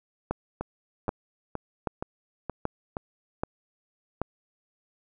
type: two click trains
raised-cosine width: 1 ms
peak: -17 / -13 dBFS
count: 6 / 6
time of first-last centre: 0.61-2.968 / 0.31-4.216 s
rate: 2.12 / 1.28 Hz
effects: none